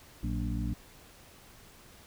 harmonic tone with a mistuned harmonic, 58.4 Hz, A#1, 4 cents sharp, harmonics 1 / 2 / 3 / 4 / 5, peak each -33 / -36 / -38 / -39 / -40 dBFS, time 0.23-0.74 s, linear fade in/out 5 ms, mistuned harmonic 3, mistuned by +110 cents, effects pink hiss -55 dBFS RMS until 2.06 s

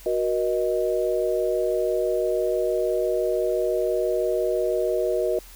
sine chord, D# minor, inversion first, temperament equal with one note detuned, 370 / 476 / 622.3 Hz, F#4 / A#4 / D#5, 0 / +36 / 0 cents, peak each -25 dBFS, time 0.06-5.39 s, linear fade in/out 2 ms, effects added 42 Hz sine -45 dBFS peak until 5.55 s + white hiss -48 dBFS RMS until 5.55 s

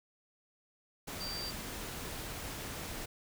sine tone in noise, 4677 Hz, D8, 8 cents flat, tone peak -39 dBFS, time 1.2-1.51 s, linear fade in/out 10 ms, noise pink, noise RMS -42 dBFS, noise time 1.07-3.06 s, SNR 0 dB, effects none

